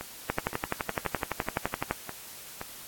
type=two click trains; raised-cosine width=0.5 ms; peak=-11 / -20 dBFS; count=20 / 6; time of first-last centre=0.3-1.91 / 0.01-2.614 s; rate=11.8 / 1.92 Hz; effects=white hiss -45 dBFS RMS until 2.87 s + AAC 64 kbps